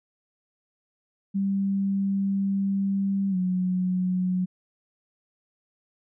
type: tone with pitch glide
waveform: sine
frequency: 196.3 to 183.15 Hz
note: G3 to F#3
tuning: +3 to -17 cents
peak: -22 dBFS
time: 1.34-4.46 s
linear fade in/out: 20 ms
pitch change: -120 cents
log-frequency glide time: 3.3-3.36 s
effects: none